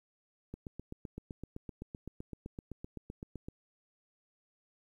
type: click train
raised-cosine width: 3 ms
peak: -29 dBFS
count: 24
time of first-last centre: 0.54-3.485 s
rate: 7.81 Hz
effects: 11-bit